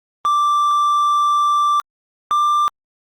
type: tone pair in turn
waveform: triangle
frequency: 1174.7 / 1185.6 Hz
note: D6 / D6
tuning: 0 / +16 cents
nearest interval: unison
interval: 16 cents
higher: second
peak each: -11 dBFS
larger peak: neither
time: 0.25-1.8 / 2.31-2.68 s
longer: first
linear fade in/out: 0 ms
effects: Opus 32 kbps